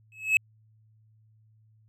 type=tone with exponential growth; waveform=triangle; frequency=2582 Hz; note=E7; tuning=37 cents flat; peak=-13 dBFS; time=0.12-0.37 s; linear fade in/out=1 ms; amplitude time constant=54 ms; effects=added 109 Hz sine -58 dBFS peak until 1.88 s